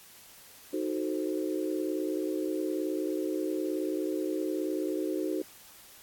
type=chord; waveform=sine; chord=D# diminished seventh; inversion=none; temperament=equal; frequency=311.1 / 370 / 440 / 523.3 Hz; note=D#4 / F#4 / A4 / C5; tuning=0 / 0 / 0 / 0 cents; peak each=-32 / -33 / -38 / -38 dBFS; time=0.73-5.42 s; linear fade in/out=5 ms; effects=white hiss -53 dBFS RMS until 6.02 s + AAC 64 kbps